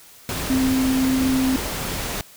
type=tone in noise; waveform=sine; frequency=261.6 Hz; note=C4; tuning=in tune; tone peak=-17 dBFS; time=0.5-1.56 s; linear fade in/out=0 ms; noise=pink; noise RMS=-27 dBFS; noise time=0.29-2.21 s; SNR=+7 dB; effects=white hiss -47 dBFS RMS until 2.36 s